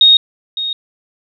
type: tone with echo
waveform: sine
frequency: 3729 Hz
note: A#7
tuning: in tune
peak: -4 dBFS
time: 0.01-0.17 s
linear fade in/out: 2 ms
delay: 560 ms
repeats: 1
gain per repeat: -13 dB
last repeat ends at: 0.73 s
effects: none